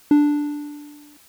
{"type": "tone with exponential decay", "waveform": "triangle", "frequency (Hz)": 293.7, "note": "D4", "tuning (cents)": 0, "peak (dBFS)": -7, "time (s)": [0.11, 1.17], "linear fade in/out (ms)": 2, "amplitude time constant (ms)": 230, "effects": ["white hiss -52 dBFS RMS until 1.28 s"]}